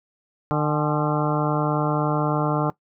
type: harmonic tone with a mistuned harmonic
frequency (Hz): 150.6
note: D3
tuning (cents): +44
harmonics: 1 / 2 / 3 / 4 / 5 / 6 / 7 / 8 / 9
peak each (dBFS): -23 / -26 / -28 / -29 / -30 / -31 / -31 / -32 / -33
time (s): 0.51-2.7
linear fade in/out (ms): 0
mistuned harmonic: 6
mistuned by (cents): -93
effects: noise-tail reverb RT60 0.1 s tail -19 dB re dry